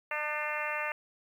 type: harmonic tone with a mistuned harmonic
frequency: 300.9 Hz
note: D4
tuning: 42 cents sharp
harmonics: 2 / 3 / 4 / 5 / 6 / 7 / 8 / 9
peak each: -39 / -40 / -39 / -41 / -38 / -38 / -42 / -40 dBFS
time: 0.11-0.92 s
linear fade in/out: 2 ms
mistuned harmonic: 6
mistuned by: -24 cents
effects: 10-bit